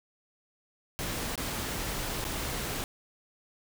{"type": "noise with dropouts", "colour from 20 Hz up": "pink", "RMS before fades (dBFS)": -34, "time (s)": [0.99, 2.84], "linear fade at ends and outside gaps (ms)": 0, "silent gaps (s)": [[1.356, 1.377], [2.242, 2.25]], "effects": []}